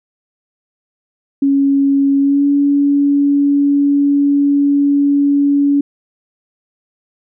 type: tone with pitch glide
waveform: sine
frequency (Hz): 277.2 to 283.8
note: C#4 to C#4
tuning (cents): 0 to +41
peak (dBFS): -9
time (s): 1.42-5.81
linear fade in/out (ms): 5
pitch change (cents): +41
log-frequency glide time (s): 2.19-2.45
effects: none